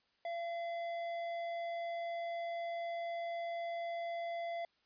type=tone with tanh clipping; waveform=sine; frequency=681 Hz; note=F5; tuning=44 cents flat; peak=-39 dBFS; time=0.25-4.65 s; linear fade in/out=2 ms; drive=11 dB; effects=white hiss -75 dBFS RMS until 4.85 s + resampled to 11025 Hz